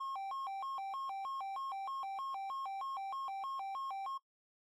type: tone with vibrato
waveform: triangle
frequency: 918 Hz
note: A#5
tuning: 27 cents flat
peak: -37 dBFS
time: 0-4.18 s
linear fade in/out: 10 ms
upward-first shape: square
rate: 3.2 Hz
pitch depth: 280 cents each way
effects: noise-tail reverb RT60 0.1 s tail -18 dB re dry + AAC 64 kbps